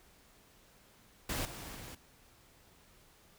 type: noise with level steps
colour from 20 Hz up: pink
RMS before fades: -36 / -46 / -48 dBFS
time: 1.29-1.95 s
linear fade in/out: 5 ms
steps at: 1.45 / 1.75 s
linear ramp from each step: 2 ms
effects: pink hiss -63 dBFS RMS until 3.38 s